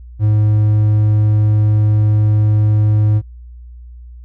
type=tone; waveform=triangle; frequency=106.2 Hz; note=G#2; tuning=39 cents sharp; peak=-7 dBFS; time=0.19-3.22 s; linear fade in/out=50 ms; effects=added 60 Hz sine -32 dBFS peak until 4.24 s